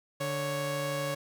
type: tone pair together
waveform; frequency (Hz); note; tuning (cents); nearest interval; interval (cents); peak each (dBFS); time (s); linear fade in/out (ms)
sawtooth; 146.76 / 554.4; D3 / C#5; -1 / 0; octave + major seventh; 2301; -31 / -28; 0.2-1.15; 10
effects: none